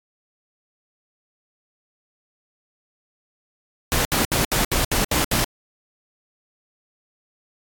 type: noise bursts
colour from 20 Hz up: pink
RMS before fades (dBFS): -20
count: 8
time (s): 3.92-5.443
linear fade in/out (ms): 0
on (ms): 130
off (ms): 69
effects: AAC 64 kbps